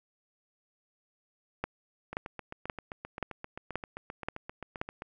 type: two click trains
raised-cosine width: 0.5 ms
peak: -24 / -16 dBFS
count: 23 / 7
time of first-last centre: 2.13-5.021 / 1.64-4.815 s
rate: 7.61 / 1.89 Hz
effects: none